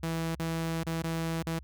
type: tone with dropouts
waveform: sawtooth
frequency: 164 Hz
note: E3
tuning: 9 cents flat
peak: -26 dBFS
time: 0.03-1.59 s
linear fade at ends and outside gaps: 5 ms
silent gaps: 0.351-0.395 / 0.834-0.866 / 1.022-1.038 / 1.426-1.467 s
effects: added 66 Hz sine -46 dBFS peak until 1.63 s